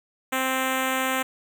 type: tone with notch filter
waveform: 5% pulse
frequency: 261.6 Hz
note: C4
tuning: in tune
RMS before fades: -25 dBFS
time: 0.32-1.23 s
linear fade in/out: 10 ms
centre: 4500 Hz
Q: 1.1
effects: none